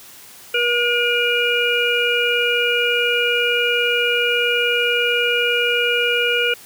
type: harmonic tone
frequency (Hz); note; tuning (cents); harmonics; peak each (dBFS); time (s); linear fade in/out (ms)
479.3; A#4; +48; 1 / 3 / 5 / 6; -21 / -21 / -21 / -21; 0.54-6.54; 5
effects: white hiss -42 dBFS RMS until 6.65 s + high-pass 60 Hz 12 dB/octave